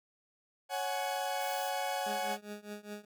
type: chord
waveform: 40% pulse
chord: C# suspended fourth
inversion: none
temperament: equal with one note detuned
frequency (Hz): 554.4 / 740 / 842.2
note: C#5 / F#5 / G#5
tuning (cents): 0 / 0 / +24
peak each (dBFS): -38 / -35 / -37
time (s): 0.69-2.38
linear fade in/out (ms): 50
type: noise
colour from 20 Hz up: blue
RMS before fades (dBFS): -48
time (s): 1.4-1.7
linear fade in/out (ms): 10
type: tone with tremolo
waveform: 20% pulse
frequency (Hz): 207.7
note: G#3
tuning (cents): 0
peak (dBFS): -34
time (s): 2.06-3.05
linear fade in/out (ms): 5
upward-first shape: triangle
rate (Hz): 4.9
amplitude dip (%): 95
effects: none